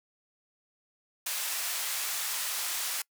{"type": "band-pass noise", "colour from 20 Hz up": "white", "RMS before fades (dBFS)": -33, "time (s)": [1.26, 3.02], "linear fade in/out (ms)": 5, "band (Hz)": [860, 15000], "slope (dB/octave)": 12, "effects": ["noise-tail reverb RT60 0.1 s tail -25 dB re dry"]}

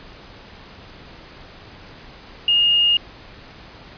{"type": "tone", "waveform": "sine", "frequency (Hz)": 2844, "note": "F7", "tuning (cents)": 31, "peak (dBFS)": -13, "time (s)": [2.48, 2.97], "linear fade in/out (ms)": 2, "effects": ["pink hiss -42 dBFS RMS until 3.97 s", "resampled to 11025 Hz"]}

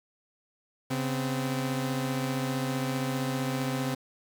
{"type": "tone pair together", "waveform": "sawtooth", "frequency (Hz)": [136.04, 256.8], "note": ["C#3", "C4"], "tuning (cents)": [-32, -32], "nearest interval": "major seventh", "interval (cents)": 1100, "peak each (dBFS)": -27, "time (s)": [0.9, 3.95], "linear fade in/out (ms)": 10, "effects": ["8-bit"]}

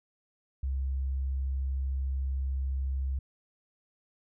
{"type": "tone", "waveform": "sine", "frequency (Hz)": 66.8, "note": "C2", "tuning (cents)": 36, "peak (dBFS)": -28, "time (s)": [0.63, 3.19], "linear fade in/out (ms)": 5, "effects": []}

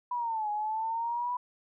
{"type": "linear two-way sweep", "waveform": "sine", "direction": "down then up", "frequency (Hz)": [990, 830.6, 990], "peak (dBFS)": -29, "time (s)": [0.11, 1.37], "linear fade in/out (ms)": 5, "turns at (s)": 0.5, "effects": []}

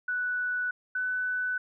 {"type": "tone pair in turn", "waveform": "sine", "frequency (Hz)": [1482, 1500.1], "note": ["F#6", "F#6"], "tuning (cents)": [2, 23], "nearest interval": "unison", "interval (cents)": 21, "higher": "second", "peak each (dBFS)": -27, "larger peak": "neither", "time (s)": [[0.08, 0.71], [0.95, 1.58]], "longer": "neither", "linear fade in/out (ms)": 5, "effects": []}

